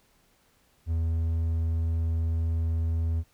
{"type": "tone with vibrato", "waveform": "triangle", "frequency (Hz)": 81.9, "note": "E2", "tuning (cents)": -11, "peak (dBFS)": -22, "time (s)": [0.86, 3.24], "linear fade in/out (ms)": 50, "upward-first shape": "triangle", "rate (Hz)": 20, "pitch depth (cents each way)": 13, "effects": ["pink hiss -65 dBFS RMS until 3.33 s"]}